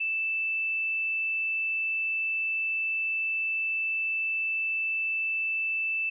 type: tone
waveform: sine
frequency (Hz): 2643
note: E7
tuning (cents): +4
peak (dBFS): -26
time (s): 0-6.1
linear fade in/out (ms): 10
effects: none